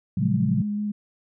sine chord, Gb major seventh, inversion first, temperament just, 115.62 / 138.75 / 173.43 / 185 Hz, Bb2 / Db3 / F3 / Gb3, -14 / +2 / -12 / 0 cents, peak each -26 dBFS, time 0.17-0.62 s, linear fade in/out 5 ms
sine tone with vibrato, 207.7 Hz, G#3, in tune, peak -24 dBFS, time 0.21-0.92 s, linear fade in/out 10 ms, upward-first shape square, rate 5.3 Hz, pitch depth 11 cents each way
effects none

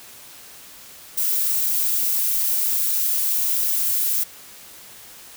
violet noise, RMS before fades -21 dBFS, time 1.17-4.24 s, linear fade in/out 10 ms, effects white hiss -43 dBFS RMS until 5.36 s

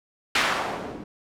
blue noise with low-pass filter sweep, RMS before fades -27 dBFS, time 0.35-1.04 s, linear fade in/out 5 ms, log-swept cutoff 2300 to 260 Hz, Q 0.9, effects none

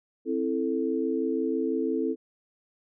sine chord, A minor, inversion first, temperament just, 264 / 330 / 440 Hz, C4 / E4 / A4, +16 / +2 / 0 cents, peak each -29 dBFS, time 0.25-2.16 s, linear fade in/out 50 ms, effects none

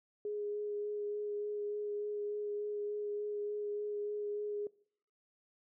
sine tone with vibrato, 415.3 Hz, G#4, in tune, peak -35 dBFS, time 0.25-4.67 s, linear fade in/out 2 ms, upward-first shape sine, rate 3.4 Hz, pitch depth 11 cents each way, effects noise-tail reverb RT60 0.6 s tail -22 dB re dry

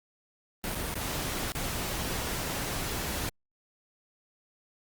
pink noise with dropouts, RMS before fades -33 dBFS, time 0.64-3.29 s, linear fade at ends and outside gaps 0 ms, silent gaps 0.748-0.754 / 0.941-0.955 / 1.52-1.551 s, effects Opus 32 kbps

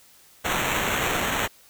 violet noise with sample-and-hold, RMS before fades -25 dBFS, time 0.44-1.48 s, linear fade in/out 20 ms, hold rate 4900 Hz, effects white hiss -54 dBFS RMS until 1.69 s

